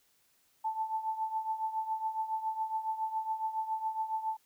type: tone with tremolo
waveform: sine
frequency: 880 Hz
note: A5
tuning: in tune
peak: -28 dBFS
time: 0.64-4.37 s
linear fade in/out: 10 ms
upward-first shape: triangle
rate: 7.2 Hz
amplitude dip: 80%
effects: white hiss -70 dBFS RMS until 4.45 s